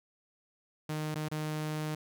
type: tone with dropouts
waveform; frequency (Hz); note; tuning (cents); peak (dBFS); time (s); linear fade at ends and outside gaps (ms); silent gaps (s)
sawtooth; 153.8; D#3; -20; -29; 0.89-1.95; 5; 1.145-1.155 / 1.285-1.314
effects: none